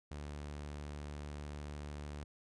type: tone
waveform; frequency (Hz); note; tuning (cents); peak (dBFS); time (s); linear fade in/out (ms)
sawtooth; 73.42; D2; 0; -39; 0.11-2.24; 5
effects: resampled to 22050 Hz